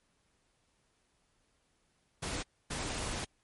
pink noise bursts at uneven times, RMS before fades -37 dBFS, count 2, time 2.22-2.43 / 2.7-3.25 s, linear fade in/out 10 ms, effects pink hiss -74 dBFS RMS until 3.43 s + MP3 48 kbps

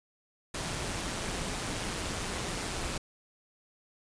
pink noise with amplitude modulation, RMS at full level -33 dBFS, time 0.54-2.98 s, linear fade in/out 5 ms, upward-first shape sine, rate 178 Hz, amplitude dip 40%, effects resampled to 22050 Hz

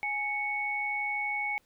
sine tone pair together, 830.6 / 2217 Hz, G#5 / C#7, 0 / 0 cents, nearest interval octave + perfect fourth, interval 1700 cents, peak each -35 / -30 dBFS, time 0.03-1.58 s, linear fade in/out 0 ms, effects pink hiss -68 dBFS RMS until 1.65 s

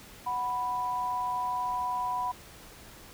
sine tone pair together, 740 / 987.8 Hz, F#5 / B5, 0 / 0 cents, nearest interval perfect fourth, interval 500 cents, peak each -35 / -29 dBFS, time 0.26-2.32 s, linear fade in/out 10 ms, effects pink hiss -50 dBFS RMS until 3.13 s

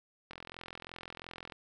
click train, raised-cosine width 0.3 ms, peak -28 dBFS, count 53, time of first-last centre 0.31-1.522 s, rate 42.9 Hz, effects none

